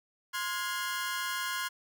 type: chord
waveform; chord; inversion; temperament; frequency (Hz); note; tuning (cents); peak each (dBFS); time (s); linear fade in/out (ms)
sawtooth; F minor; second; equal with one note detuned; 1046.5 / 1426.3 / 1661.2; C6 / F6 / Ab6; 0 / +36 / 0; -32 / -33 / -34; 0.33-1.69; 20
effects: none